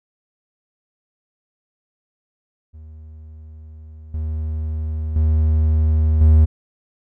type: tone with level steps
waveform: triangle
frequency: 78 Hz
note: D#2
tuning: 5 cents sharp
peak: -34 / -19 / -11 / -6 dBFS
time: 2.73-6.46 s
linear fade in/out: 20 ms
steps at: 4.14 / 5.16 / 6.21 s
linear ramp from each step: 2 ms
effects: none